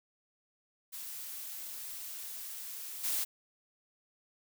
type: noise with level steps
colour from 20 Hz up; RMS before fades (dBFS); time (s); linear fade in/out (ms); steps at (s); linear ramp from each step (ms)
blue; -43 / -33; 0.92-3.25; 20; 3.03; 20
effects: none